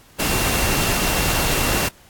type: tone in noise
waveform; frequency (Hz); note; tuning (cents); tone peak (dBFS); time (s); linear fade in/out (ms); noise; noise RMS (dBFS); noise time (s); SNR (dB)
sine; 2739; F7; -34; -29; 0.19-1.89; 10; pink; -20; 0.19-1.89; -12
effects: pink hiss -50 dBFS RMS until 2.09 s + AAC 64 kbps